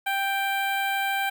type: tone with notch filter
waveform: 15% pulse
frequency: 786 Hz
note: G5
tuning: 4 cents sharp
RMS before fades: -26 dBFS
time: 0.06-1.3 s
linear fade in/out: 10 ms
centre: 6100 Hz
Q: 0.57
effects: 9-bit